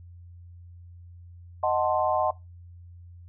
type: chord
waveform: sine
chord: D# diminished seventh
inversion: none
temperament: equal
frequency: 622.3 / 740 / 880 / 1046.5 Hz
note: D#5 / F#5 / A5 / C6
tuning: 0 / 0 / 0 / 0 cents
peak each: -26 / -26 / -29 / -29 dBFS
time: 1.63-2.31 s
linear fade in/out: 5 ms
effects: noise-tail reverb RT60 0.2 s tail -19 dB re dry + added 87 Hz sine -44 dBFS peak until 3.28 s